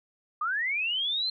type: linear sweep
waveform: sine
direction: up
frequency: 1174.7 to 4186 Hz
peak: -26 dBFS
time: 0.41-1.3 s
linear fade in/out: 5 ms
effects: none